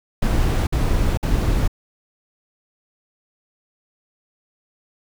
brown noise bursts, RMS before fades -18 dBFS, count 3, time 0.22-1.678 s, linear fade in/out 5 ms, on 450 ms, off 54 ms, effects none

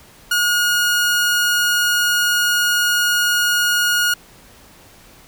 sawtooth tone, 1438 Hz, F#6, 50 cents flat, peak -11 dBFS, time 0.31-4.14 s, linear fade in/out 5 ms, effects pink hiss -46 dBFS RMS until 5.27 s

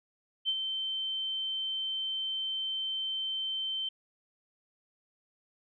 sine tone with ADSR envelope, 3100 Hz, G7, 20 cents flat, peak -25 dBFS, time 0.45-3.89 s, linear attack 37 ms, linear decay 52 ms, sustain -6 dB, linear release 6 ms, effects none

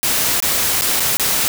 white noise with dropouts, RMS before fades -17 dBFS, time 0.03-1.48 s, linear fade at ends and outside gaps 0 ms, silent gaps 0.402-0.424 / 0.811-0.82 / 0.998-1.004 / 1.17-1.197 s, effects none

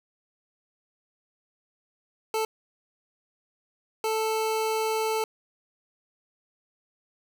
25% pulse tone bursts at uneven times, 440 Hz, A4, in tune, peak -21 dBFS, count 2, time 2.34-2.45 / 4.04-5.24 s, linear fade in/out 2 ms, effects none

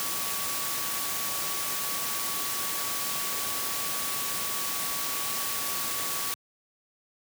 sine tone in noise, 1133 Hz, C#6, 37 cents sharp, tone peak -39 dBFS, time 0-6.34 s, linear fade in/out 0 ms, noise white, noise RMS -31 dBFS, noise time 0-6.34 s, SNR -11 dB, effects high-pass 100 Hz 12 dB/octave

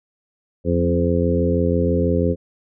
harmonic tone with a mistuned harmonic, 86.1 Hz, F2, 24 cents flat, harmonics 1 / 2 / 3 / 4 / 5 / 6, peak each -21 / -22 / -23 / -26 / -23 / -23 dBFS, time 0.64-2.36 s, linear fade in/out 50 ms, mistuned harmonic 2, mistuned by +19 cents, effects none

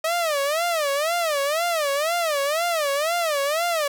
sawtooth tone with vibrato, 622.3 Hz, D#5, in tune, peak -17 dBFS, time 0.04-3.88 s, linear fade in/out 5 ms, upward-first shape sine, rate 2 Hz, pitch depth 200 cents each way, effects none

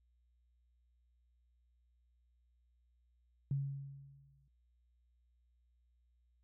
sine tone with exponential decay, 138.59 Hz, C#3, in tune, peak -31 dBFS, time 3.51-4.48 s, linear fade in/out 2 ms, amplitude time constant 210 ms, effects added 60 Hz sine -70 dBFS peak until 6.43 s

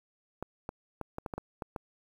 clicks, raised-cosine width 1 ms, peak -22 dBFS, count 9, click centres 0.426 / 0.691 / 1.013 / 1.184 / 1.262 / 1.338 / 1.38 / 1.622 / 1.762 s, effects 9-bit

